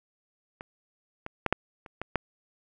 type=clicks; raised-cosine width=0.5 ms; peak=-24 / -21 / -10 / -7 / -29 / -18 / -10 dBFS; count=7; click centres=0.609 / 1.264 / 1.463 / 1.526 / 1.862 / 2.016 / 2.157 s; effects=none